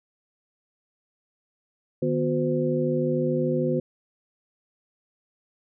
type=tone cluster; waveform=sine; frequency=152.1 / 245.3 / 364.1 / 512 Hz; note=D#3 / B3 / F#4 / C5; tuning=-39 / -12 / -28 / -38 cents; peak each=-27 dBFS; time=2.02-3.8 s; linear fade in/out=5 ms; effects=none